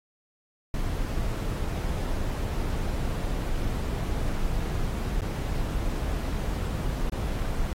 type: noise with dropouts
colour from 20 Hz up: brown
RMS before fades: -28 dBFS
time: 0.74-7.73 s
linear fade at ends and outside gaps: 1 ms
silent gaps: 5.209-5.218 / 7.097-7.121 s
effects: AAC 48 kbps